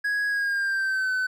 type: tone with pitch glide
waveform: triangle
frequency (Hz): 1661.2 to 1514.6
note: G#6 to F#6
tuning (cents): 0 to +40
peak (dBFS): -21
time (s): 0.04-1.27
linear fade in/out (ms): 10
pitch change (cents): -160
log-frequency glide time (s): 0.28-1.12
effects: none